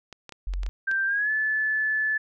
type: clicks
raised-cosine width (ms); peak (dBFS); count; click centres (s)
0.2; -23; 7; 0.127 / 0.293 / 0.323 / 0.537 / 0.633 / 0.664 / 0.914
type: tone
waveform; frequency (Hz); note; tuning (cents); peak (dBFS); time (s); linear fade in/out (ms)
sine; 45.71; F#1; -20; -26; 0.47-0.69; 0
type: tone with pitch glide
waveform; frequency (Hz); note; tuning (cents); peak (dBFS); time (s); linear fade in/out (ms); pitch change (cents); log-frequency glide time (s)
sine; 1573 to 1735.3; G6 to A6; +6 to -24; -22; 0.87-2.18; 10; +170; 1.06-1.31
effects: none